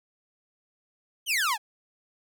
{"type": "exponential sweep", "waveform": "sawtooth", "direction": "down", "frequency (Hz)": [3227, 788], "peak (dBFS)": -20, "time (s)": [1.26, 1.58], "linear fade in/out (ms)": 50, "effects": []}